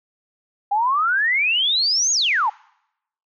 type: exponential two-way sweep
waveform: sine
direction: up then down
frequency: 790 to 6790 to 790 Hz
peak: -16 dBFS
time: 0.71-2.5 s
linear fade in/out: 10 ms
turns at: 2.12 s
effects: noise-tail reverb RT60 0.8 s tail -25 dB re dry